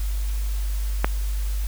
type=click; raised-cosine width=0.5 ms; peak=-4 dBFS; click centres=1.045 s; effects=added 50 Hz sine -22 dBFS peak until 1.67 s + white hiss -41 dBFS RMS until 1.67 s